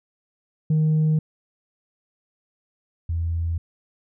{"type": "tone pair in turn", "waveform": "sine", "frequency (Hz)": [155.56, 83.46], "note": ["D#3", "E2"], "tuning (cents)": [0, 22], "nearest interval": "major seventh", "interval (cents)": 1078, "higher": "first", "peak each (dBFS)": [-14, -21], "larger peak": "first", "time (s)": [[0.7, 1.19], [3.09, 3.58]], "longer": "neither", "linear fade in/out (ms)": 5, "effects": ["tanh soft clip ceiling -15 dBFS"]}